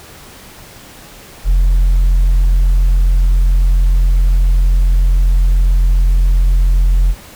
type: tone with tanh clipping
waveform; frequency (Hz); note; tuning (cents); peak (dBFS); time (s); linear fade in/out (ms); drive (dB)
sine; 43.65; F1; 0; -8; 1.44-7.15; 50; 2
effects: pink hiss -37 dBFS RMS until 7.35 s